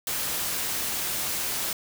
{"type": "noise", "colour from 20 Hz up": "white", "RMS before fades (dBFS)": -29, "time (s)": [0.07, 1.73], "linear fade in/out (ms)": 2, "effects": []}